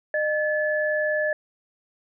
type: tone pair together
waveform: sine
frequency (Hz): 610 / 1725.3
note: D#5 / A6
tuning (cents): -34 / -34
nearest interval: octave + tritone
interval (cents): 1800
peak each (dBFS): -23 / -25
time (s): 0.14-1.33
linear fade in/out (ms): 2
effects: none